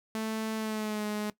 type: tone with pitch glide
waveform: sawtooth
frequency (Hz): 220 to 210.3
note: A3 to G#3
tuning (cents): 0 to +22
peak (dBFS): -27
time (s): 0.15-1.3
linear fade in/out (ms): 0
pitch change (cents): -78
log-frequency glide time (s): 0.56-1.05
effects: noise-tail reverb RT60 0.1 s tail -18 dB re dry